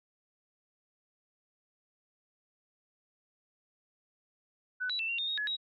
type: tone with pitch steps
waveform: sine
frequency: 1497 / 3929 / 2668 / 2758 / 3665 / 3752 / 1696 / 3827 Hz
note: F#6 / B7 / E7 / F7 / A#7 / A#7 / G#6 / A#7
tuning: +20 / -10 / +20 / -22 / -30 / +11 / +36 / +45 cents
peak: -31 dBFS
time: 4.8-5.568 s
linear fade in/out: 20 ms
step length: 96 ms
effects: none